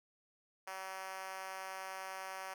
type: tone with high-pass filter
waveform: 5% pulse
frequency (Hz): 190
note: F#3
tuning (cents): +46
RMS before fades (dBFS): -45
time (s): 0.67-2.54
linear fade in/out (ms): 5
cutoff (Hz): 680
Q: 1.7
effects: none